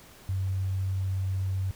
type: tone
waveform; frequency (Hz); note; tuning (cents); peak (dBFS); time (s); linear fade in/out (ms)
sine; 95.1; F#2; +48; -26; 0.29-1.71; 0
effects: pink hiss -52 dBFS RMS until 1.75 s